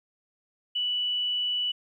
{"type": "tone", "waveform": "sine", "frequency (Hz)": 2960, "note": "F#7", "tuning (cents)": 0, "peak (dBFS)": -25, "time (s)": [0.75, 1.72], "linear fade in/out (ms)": 10, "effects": ["11-bit"]}